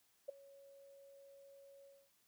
sine tone with ADSR envelope, 554.4 Hz, C#5, in tune, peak -37 dBFS, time 0.28-2.1 s, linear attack 12 ms, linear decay 9 ms, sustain -21 dB, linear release 240 ms, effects white hiss -75 dBFS RMS until 2.27 s

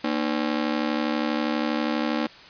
sawtooth ring-modulated tone, 270 Hz, C#4, 45 cents flat, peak -16 dBFS, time 0.04-2.27 s, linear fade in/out 5 ms, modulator 36.2 Hz, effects white hiss -46 dBFS RMS until 2.49 s + resampled to 11025 Hz

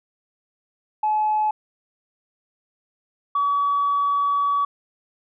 sine tone pair in turn, 855 / 1137.7 Hz, A5 / C#6, -50 / +45 cents, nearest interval perfect fourth, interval 495 cents, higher second, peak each -17 dBFS, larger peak neither, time 1.03-1.51 / 3.35-4.65 s, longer second, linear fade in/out 5 ms, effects tanh soft clip ceiling -13 dBFS

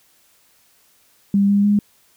sine tone with pitch steps, 199.5 / 201.8 / 205.5 Hz, G3 / G#3 / G#3, +31 / -49 / -18 cents, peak -12 dBFS, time 1.34-1.79 s, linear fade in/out 2 ms, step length 150 ms, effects white hiss -57 dBFS RMS until 2.16 s

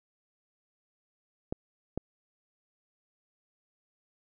clicks, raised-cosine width 2 ms, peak -18 dBFS, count 2, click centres 1.525 / 1.976 s, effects none

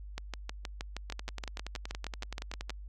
two click trains, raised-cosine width 0.2 ms, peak -21 / -20 dBFS, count 18 / 17, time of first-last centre 1.1-2.704 / 0.18-2.696 s, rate 10.6 / 6.36 Hz, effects added 50 Hz sine -42 dBFS peak until 2.88 s + AAC 48 kbps

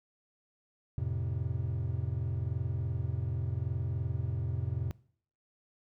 triangle chord, F major, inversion none, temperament equal, 87.31 / 110 / 130.81 Hz, F2 / A2 / C3, 0 / 0 / 0 cents, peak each -33 dBFS, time 0.98-4.91 s, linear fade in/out 0 ms, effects noise-tail reverb RT60 0.6 s tail -22 dB re dry

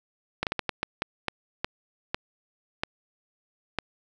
slowing click train, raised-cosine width 0.3 ms, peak -10 dBFS, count 12, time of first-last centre 0.43-3.787 s, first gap 38 ms, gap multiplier 1.38, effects none

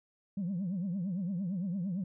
sine tone with vibrato, 185 Hz, F#3, in tune, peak -30 dBFS, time 0.37-2.04 s, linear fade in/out 5 ms, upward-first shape triangle, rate 8.8 Hz, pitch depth 210 cents each way, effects tanh soft clip ceiling -29 dBFS

